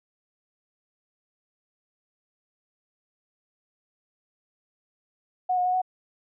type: tone with pitch steps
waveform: sine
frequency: 734 / 722 / 731 / 741 Hz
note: F#5 / F#5 / F#5 / F#5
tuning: -14 / -43 / -21 / +2 cents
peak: -21 dBFS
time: 5.49-5.818 s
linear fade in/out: 10 ms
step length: 82 ms
effects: none